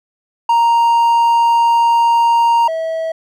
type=tone pair in turn; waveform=triangle; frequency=932.3 / 648.6 Hz; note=A#5 / E5; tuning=0 / -28 cents; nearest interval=tritone; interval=628 cents; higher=first; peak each=-7 / -15 dBFS; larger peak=first; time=0.49-2.68 / 2.68-3.12 s; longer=first; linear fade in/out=5 ms; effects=none